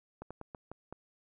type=slowing click train; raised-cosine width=1 ms; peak=-29 dBFS; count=6; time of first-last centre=0.22-0.926 s; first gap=86 ms; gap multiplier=1.25; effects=none